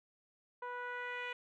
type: tone with low-pass filter sweep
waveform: 10% pulse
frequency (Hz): 490.9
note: B4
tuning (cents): -10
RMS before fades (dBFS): -42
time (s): 0.62-1.33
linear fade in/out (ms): 5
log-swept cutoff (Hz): 1100 to 2600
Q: 2
effects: none